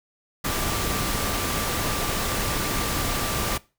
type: tone in noise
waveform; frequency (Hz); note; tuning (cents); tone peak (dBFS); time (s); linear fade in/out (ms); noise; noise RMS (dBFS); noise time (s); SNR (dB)
sine; 1177; D6; +3; -35; 0.44-3.58; 10; pink; -26; 0.44-3.58; -12
effects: noise-tail reverb RT60 0.3 s tail -21 dB re dry